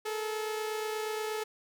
sawtooth tone pair together, 430.7 / 459.1 Hz, A4 / A#4, -37 / -26 cents, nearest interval minor second, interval 111 cents, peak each -29 / -38 dBFS, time 0.05-1.44 s, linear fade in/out 10 ms, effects none

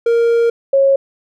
triangle / sine tone pair in turn, 466.2 / 546.6 Hz, A#4 / C#5, 0 / -24 cents, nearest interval minor third, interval 276 cents, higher second, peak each -8 dBFS, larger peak neither, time 0.06-0.5 / 0.73-0.96 s, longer first, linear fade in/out 5 ms, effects none

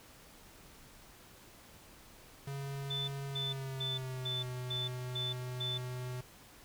square tone with pitch glide, 138.59 to 125.63 Hz, C#3 to B2, 0 to +30 cents, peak -39 dBFS, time 2.47-6.21 s, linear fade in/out 5 ms, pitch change -170 cents, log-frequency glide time 3.27-4.47 s
sine tone bursts, 3520 Hz, A7, in tune, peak -35 dBFS, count 7, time 2.9-5.78 s, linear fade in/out 10 ms, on 180 ms, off 270 ms
effects pink hiss -57 dBFS RMS until 6.64 s

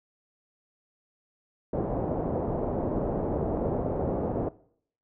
white low-pass noise, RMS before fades -29 dBFS, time 1.73-4.49 s, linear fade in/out 5 ms, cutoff 640 Hz, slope 24 dB/octave, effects noise-tail reverb RT60 0.6 s tail -20 dB re dry

